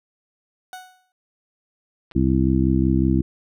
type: tone with exponential decay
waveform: 30% pulse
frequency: 740 Hz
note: F#5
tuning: in tune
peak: -29 dBFS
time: 0.73-1.12 s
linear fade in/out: 1 ms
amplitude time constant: 83 ms
type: clicks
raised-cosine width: 0.3 ms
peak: -26 dBFS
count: 2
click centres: 2.113 / 2.119 s
type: harmonic tone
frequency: 65.41 Hz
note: C2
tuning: in tune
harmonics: 1 / 2 / 3 / 4 / 5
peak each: -22 / -22 / -22 / -22 / -22 dBFS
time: 2.15-3.22 s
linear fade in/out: 10 ms
effects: none